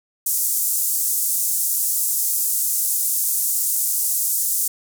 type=band-pass noise; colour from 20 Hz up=white; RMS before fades=-21 dBFS; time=0.26-4.68 s; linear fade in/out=5 ms; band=7000 to 16000 Hz; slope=24 dB/octave; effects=none